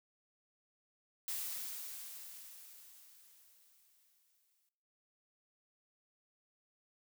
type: noise with exponential decay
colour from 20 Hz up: blue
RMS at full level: -39 dBFS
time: 1.28-4.69 s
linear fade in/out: 1 ms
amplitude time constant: 740 ms
effects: noise-tail reverb RT60 0.8 s tail -18 dB re dry